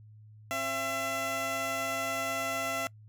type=tone pair together; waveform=15% pulse; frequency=267.1 / 673 Hz; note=C4 / E5; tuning=+36 / +36 cents; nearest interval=octave + major third; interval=1600 cents; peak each=-33 / -25 dBFS; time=0.51-2.87 s; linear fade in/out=0 ms; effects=noise-tail reverb RT60 0.1 s tail -24 dB re dry + added 107 Hz sine -50 dBFS peak until 3.08 s